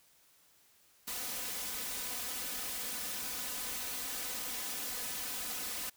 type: noise with comb filter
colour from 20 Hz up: white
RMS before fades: -39 dBFS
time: 1.07-5.9 s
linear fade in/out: 10 ms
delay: 4 ms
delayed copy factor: +1
effects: white hiss -66 dBFS RMS until 5.96 s